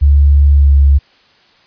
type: tone with pitch glide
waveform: sine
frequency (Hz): 71.3 to 69.87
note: C#2 to C#2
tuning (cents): +49 to +14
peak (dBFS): -4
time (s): 0.01-0.99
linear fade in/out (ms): 20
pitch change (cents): -35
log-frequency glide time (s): 0.53-0.72
effects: white hiss -49 dBFS RMS until 1.66 s + resampled to 11025 Hz